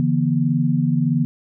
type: tone cluster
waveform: sine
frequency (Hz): 143.7 / 165.1 / 240.1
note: D3 / E3 / B3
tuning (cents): -37 / +3 / -49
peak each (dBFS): -20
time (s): 0-1.25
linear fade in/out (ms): 0
effects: none